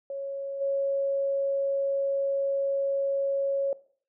sine tone with level steps, 552 Hz, C#5, 7 cents flat, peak -31 / -24 dBFS, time 0.1-3.73 s, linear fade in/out 2 ms, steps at 0.6 s, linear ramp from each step 20 ms, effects noise-tail reverb RT60 0.5 s tail -18 dB re dry

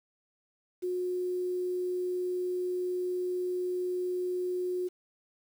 sine tone with quantisation, 362.1 Hz, F#4, 37 cents flat, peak -29 dBFS, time 0.82-4.89 s, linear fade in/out 20 ms, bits 9, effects none

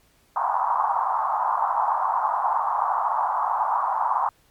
white band-pass noise, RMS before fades -23 dBFS, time 0.36-4.29 s, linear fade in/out 2 ms, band 780 to 1100 Hz, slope 48 dB/octave, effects pink hiss -61 dBFS RMS until 4.5 s + MP3 96 kbps

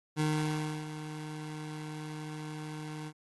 25% pulse tone with ADSR envelope, 153.5 Hz, D#3, 23 cents flat, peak -23 dBFS, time 0.16-3.13 s, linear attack 42 ms, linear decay 650 ms, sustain -12 dB, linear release 59 ms, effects AAC 32 kbps

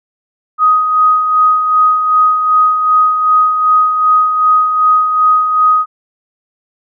sine tone with tremolo, 1252 Hz, D#6, 10 cents sharp, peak -5 dBFS, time 0.58-5.86 s, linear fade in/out 50 ms, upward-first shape sine, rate 2.6 Hz, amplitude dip 50%, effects none

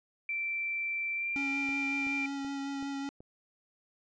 sine tone with pitch glide, 2342 to 2373 Hz, D7 to D7, -5 to +17 cents, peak -31 dBFS, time 0.29-2.26 s, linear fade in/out 2 ms, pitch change +22 cents, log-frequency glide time 1.15-1.29 s
square tone with vibrato, 277.2 Hz, C#4, in tune, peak -35 dBFS, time 1.36-3.09 s, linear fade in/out 0 ms, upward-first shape sine, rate 5.4 Hz, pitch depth 13 cents each way
click train, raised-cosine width 2 ms, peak -37 dBFS, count 5, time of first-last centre 1.69-3.205 s, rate 2.64 Hz
effects resampled to 16000 Hz

